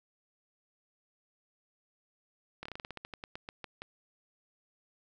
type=slowing click train; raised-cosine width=0.3 ms; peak=-25 dBFS; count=16; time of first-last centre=2.63-3.82 s; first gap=25 ms; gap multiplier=1.15; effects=none